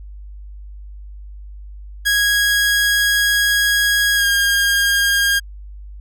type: tone with pitch glide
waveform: sawtooth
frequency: 1651 to 1618.9 Hz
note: G#6 to G#6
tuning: -11 to -45 cents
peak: -10 dBFS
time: 2.05-5.4 s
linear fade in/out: 20 ms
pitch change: -34 cents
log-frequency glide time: 4.15-4.26 s
effects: added 50 Hz sine -32 dBFS peak until 6 s